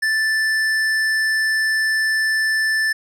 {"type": "tone with hard clipping", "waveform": "triangle", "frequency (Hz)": 1760, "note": "A6", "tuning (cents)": 0, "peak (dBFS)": -18, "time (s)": [0.02, 2.93], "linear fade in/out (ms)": 10, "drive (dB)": 14, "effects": []}